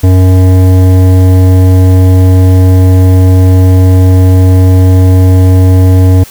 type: tone with hard clipping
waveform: sine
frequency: 92.6 Hz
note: F#2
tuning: 2 cents sharp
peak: -3 dBFS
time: 0.03-6.24 s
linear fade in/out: 10 ms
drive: 13 dB
effects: white hiss -31 dBFS RMS until 6.3 s